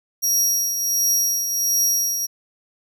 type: tone with tremolo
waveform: sawtooth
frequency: 5670 Hz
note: F8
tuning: 25 cents sharp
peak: -13 dBFS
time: 0.22-2.27 s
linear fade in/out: 20 ms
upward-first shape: triangle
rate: 1.4 Hz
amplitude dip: 55%
effects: none